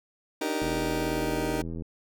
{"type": "chord", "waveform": "30% pulse", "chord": "Eb major seventh", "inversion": "third", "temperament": "just", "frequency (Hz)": [291.7, 311.1, 388.9, 466.7], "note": ["D4", "Eb4", "G4", "Bb4"], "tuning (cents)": [-12, 0, -14, 2], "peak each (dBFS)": [-32, -29, -31, -31], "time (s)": [0.41, 1.62], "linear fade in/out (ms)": 5}
{"type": "click train", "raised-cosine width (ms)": 3, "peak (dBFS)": -24, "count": 100, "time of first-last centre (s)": [0.62, 1.821], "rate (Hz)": 82.4}
{"effects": []}